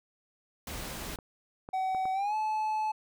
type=noise; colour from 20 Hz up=pink; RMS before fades=-39 dBFS; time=0.67-1.16 s; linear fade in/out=2 ms
type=clicks; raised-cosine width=1 ms; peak=-28 dBFS; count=4; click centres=1.188 / 1.689 / 1.948 / 2.055 s
type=tone with pitch glide; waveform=triangle; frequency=756 to 863.4 Hz; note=F#5 to A5; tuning=+37 to -33 cents; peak=-26 dBFS; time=1.73-2.92 s; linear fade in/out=10 ms; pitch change=+230 cents; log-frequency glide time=2.13-2.35 s
effects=none